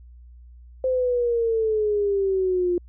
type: exponential sweep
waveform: sine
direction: down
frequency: 521 to 349.2 Hz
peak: -19 dBFS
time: 0.84-2.78 s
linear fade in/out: 2 ms
effects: added 60 Hz sine -43 dBFS peak until 2.88 s